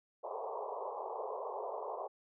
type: band-pass noise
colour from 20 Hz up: pink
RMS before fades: -41 dBFS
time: 0.23-2.08 s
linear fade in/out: 20 ms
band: 400 to 1100 Hz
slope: 96 dB/octave
effects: none